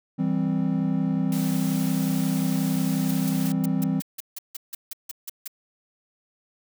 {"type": "chord", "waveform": "triangle", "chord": "C major", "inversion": "first", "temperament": "equal", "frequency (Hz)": [164.81, 196, 261.6], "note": ["E3", "G3", "C4"], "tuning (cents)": [0, 0, 0], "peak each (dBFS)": -24, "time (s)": [0.18, 4.01], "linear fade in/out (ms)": 20}
{"type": "high-pass noise", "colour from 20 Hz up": "white", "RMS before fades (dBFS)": -37, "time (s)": [1.32, 3.52], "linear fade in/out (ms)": 2, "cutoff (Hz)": 310, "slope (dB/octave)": 24}
{"type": "noise bursts", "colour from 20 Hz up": "blue", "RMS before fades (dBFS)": -33, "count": 14, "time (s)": [3.09, 5.478], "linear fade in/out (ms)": 5, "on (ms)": 22, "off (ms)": 160}
{"effects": []}